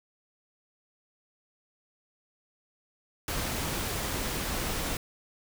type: noise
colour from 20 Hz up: pink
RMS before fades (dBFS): -32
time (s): 3.28-4.97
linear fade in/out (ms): 2
effects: none